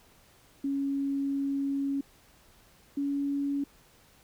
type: tone pair in turn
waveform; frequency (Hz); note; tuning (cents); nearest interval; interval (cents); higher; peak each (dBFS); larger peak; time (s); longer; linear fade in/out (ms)
sine; 277.2 / 281.7; C#4 / C#4; 0 / +28; unison; 28; second; -27; neither; 0.64-2.01 / 2.97-3.64; first; 5
effects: pink hiss -60 dBFS RMS until 4.23 s